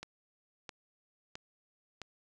click train, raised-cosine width 0.2 ms, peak -25 dBFS, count 4, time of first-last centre 0.03-2.017 s, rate 1.51 Hz, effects resampled to 24000 Hz

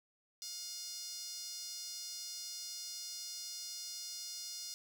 sawtooth tone with high-pass filter, 712 Hz, F5, 33 cents sharp, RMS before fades -45 dBFS, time 0.42-4.74 s, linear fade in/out 0 ms, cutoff 5200 Hz, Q 4.2, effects none

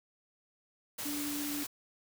sine tone in noise, 291.3 Hz, D4, 14 cents flat, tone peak -36 dBFS, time 1.05-1.64 s, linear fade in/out 10 ms, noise white, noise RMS -39 dBFS, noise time 0.98-1.67 s, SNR 0 dB, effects none

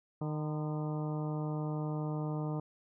harmonic tone with a mistuned harmonic, 152.6 Hz, D#3, 33 cents flat, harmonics 1 / 2 / 3 / 4 / 5 / 6 / 7 / 8, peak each -34 / -40 / -44 / -46 / -48 / -50 / -51 / -52 dBFS, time 0.21-2.6 s, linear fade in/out 5 ms, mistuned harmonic 7, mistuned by -80 cents, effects none

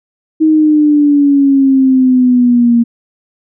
sine exponential sweep, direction down, 316.3 to 233.1 Hz, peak -5 dBFS, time 0.4-2.84 s, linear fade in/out 20 ms, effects none

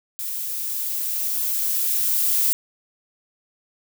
violet noise with level ramp, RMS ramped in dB -29 to -19 dBFS, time 0.19-2.53 s, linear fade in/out 0 ms, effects none

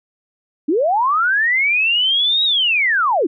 sine linear two-way sweep, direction up then down, 269.9 to 3844 to 269.9 Hz, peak -13 dBFS, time 0.68-3.27 s, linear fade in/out 10 ms, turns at 2.44 s, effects none

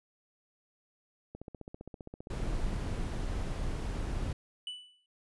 click train, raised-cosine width 2 ms, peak -30 dBFS, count 25, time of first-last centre 1.35-2.929 s, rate 15.2 Hz
brown noise, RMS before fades -34 dBFS, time 2.3-4.33 s, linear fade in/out 5 ms
triangle tone with exponential decay, 2975 Hz, F#7, 9 cents sharp, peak -33 dBFS, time 4.67-5.06 s, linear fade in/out 2 ms, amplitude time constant 83 ms
effects resampled to 24000 Hz

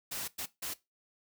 white noise bursts at uneven times, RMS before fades -38 dBFS, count 3, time 0.11-0.28 / 0.38-0.46 / 0.62-0.74 s, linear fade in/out 10 ms, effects noise-tail reverb RT60 0.2 s tail -18 dB re dry

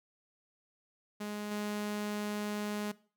sawtooth tone with level steps, 208.4 Hz, G#3, 6 cents sharp, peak -33 / -30 dBFS, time 1.2-2.92 s, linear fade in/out 10 ms, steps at 1.51 s, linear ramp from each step 5 ms, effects noise-tail reverb RT60 0.4 s tail -19 dB re dry

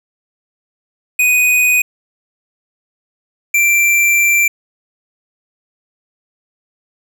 square tone pair in turn, 2489 / 2353 Hz, D#7 / D7, 0 / +3 cents, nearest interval minor second, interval 97 cents, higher first, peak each -10 dBFS, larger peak neither, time 1.19-1.82 / 3.54-4.48 s, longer second, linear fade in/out 5 ms, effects none

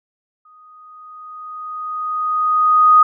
sine tone with exponential growth, 1244.5 Hz, D#6, in tune, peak -5 dBFS, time 0.45-3.03 s, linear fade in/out 5 ms, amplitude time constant 560 ms, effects none

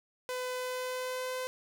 sawtooth tone with pitch glide, 504 to 511.3 Hz, B4 to C5, +35 to -40 cents, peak -30 dBFS, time 0.29-1.47 s, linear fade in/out 0 ms, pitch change +25 cents, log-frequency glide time 0.54-1.35 s, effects none

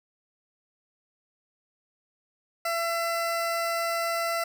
20% pulse tone, 673 Hz, E5, 36 cents sharp, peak -21 dBFS, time 2.65-4.44 s, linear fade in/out 5 ms, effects none

